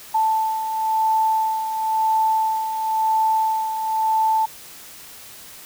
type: beating tone pair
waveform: sine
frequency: 880 / 880.97 Hz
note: A5 / A5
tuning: 0 / +2 cents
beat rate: 0.97 Hz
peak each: -26 / -18 dBFS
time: 0.14-4.46 s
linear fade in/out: 10 ms
effects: white hiss -41 dBFS RMS until 5.65 s